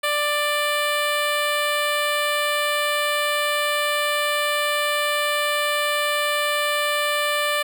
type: tone with notch filter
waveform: 10% pulse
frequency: 590 Hz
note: D5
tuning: 8 cents sharp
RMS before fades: -22 dBFS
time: 0.03-7.63 s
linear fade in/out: 10 ms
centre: 6100 Hz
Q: 1.5
effects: none